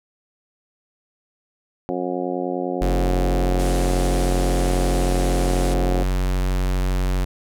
harmonic tone, 90 Hz, F#2, 47 cents flat, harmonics 2 / 3 / 4 / 5 / 6 / 7 / 8 / 9, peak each -33 / -28 / -27 / -32 / -29 / -38 / -30 / -39 dBFS, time 1.89-6.03 s, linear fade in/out 0 ms
square tone, 46.25 Hz, F#1, in tune, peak -19 dBFS, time 2.81-7.25 s, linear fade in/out 10 ms
white low-pass noise, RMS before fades -36 dBFS, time 3.59-5.74 s, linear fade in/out 5 ms, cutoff 11000 Hz, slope 48 dB/octave
effects none

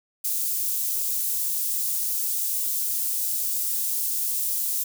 white high-pass noise, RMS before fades -26 dBFS, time 0.24-4.84 s, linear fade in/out 10 ms, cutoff 8400 Hz, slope 12 dB/octave, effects none

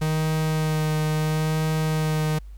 45% pulse tone with vibrato, 155.8 Hz, D#3, 3 cents sharp, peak -21 dBFS, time 0.01-2.39 s, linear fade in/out 10 ms, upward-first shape sine, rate 0.74 Hz, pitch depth 15 cents each way, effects added 50 Hz sine -37 dBFS peak until 2.57 s + pink hiss -63 dBFS RMS until 2.57 s

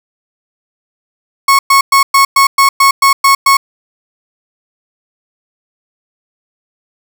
35% pulse tone bursts, 1100 Hz, C#6, 14 cents flat, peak -3 dBFS, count 10, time 1.48-3.57 s, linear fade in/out 5 ms, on 110 ms, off 110 ms, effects none

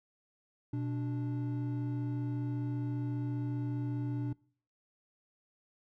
triangle tone pair together, 122.32 / 292.1 Hz, B2 / D4, -16 / -9 cents, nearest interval octave + minor third, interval 1507 cents, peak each -32 / -35 dBFS, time 0.73-4.33 s, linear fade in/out 5 ms, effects noise-tail reverb RT60 0.5 s tail -24 dB re dry

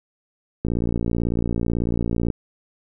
click train, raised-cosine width 3 ms, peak -10 dBFS, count 97, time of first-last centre 0.65-2.302 s, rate 58.1 Hz, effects none

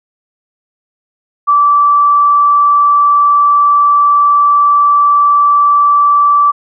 sine tone, 1161 Hz, D6, 20 cents flat, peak -5 dBFS, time 1.47-6.52 s, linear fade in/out 20 ms, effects none

